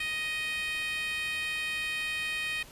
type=tone with high-pass filter; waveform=10% pulse; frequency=624 Hz; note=D#5; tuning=5 cents sharp; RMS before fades=-33 dBFS; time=0-2.63 s; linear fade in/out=5 ms; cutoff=2200 Hz; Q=4.5; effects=pink hiss -51 dBFS RMS until 2.71 s + resampled to 32000 Hz